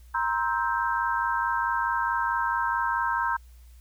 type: chord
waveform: sine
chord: C dominant seventh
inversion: third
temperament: just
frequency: 941.9 / 1046.5 / 1308.1 / 1569.8 Hz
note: Bb5 / C6 / E6 / G6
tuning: +18 / 0 / -14 / +2 cents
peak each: -27 / -30 / -32 / -29 dBFS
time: 0.14-3.37 s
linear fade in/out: 10 ms
effects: added 60 Hz sine -47 dBFS peak until 3.8 s + white hiss -63 dBFS RMS until 3.8 s